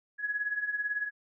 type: tone with tremolo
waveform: sine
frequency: 1679 Hz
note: G#6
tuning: 18 cents sharp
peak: -26 dBFS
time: 0.18-1.11 s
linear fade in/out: 50 ms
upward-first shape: triangle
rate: 18 Hz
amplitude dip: 80%
effects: none